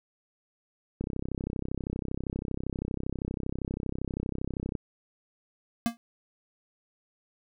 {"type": "click train", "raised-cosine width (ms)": 3, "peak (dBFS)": -19, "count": 123, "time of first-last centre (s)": [1.01, 4.752], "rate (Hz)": 32.6}
{"type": "tone with exponential decay", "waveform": "square", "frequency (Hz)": 233.1, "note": "A#3", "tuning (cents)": 0, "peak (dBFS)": -21, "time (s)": [5.86, 5.97], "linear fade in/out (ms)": 0, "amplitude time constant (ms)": 23}
{"effects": []}